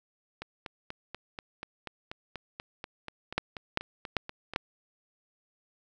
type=two click trains; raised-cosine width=0.3 ms; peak=-22 / -10 dBFS; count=18 / 4; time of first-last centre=0.42-4.536 / 3.38-4.561 s; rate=4.13 / 2.54 Hz; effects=none